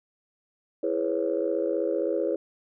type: chord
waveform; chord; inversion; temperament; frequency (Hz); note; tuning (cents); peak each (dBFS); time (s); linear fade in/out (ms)
sine; C# minor seventh; first; just; 332.6 / 415.8 / 498.9 / 554.4; E4 / G#4 / B4 / C#5; +16 / +2 / +17 / 0; -29; 0.83-2.36; 5
effects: tanh soft clip ceiling -14 dBFS